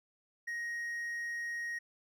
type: tone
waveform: triangle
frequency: 1878 Hz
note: A#6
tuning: 12 cents sharp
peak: -34 dBFS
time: 0.47-1.79 s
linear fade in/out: 10 ms
effects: none